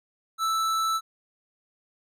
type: tone with hard clipping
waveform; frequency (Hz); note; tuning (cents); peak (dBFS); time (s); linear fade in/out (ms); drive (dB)
sine; 1318.5; E6; 0; -25; 0.38-1.01; 50; 15
effects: none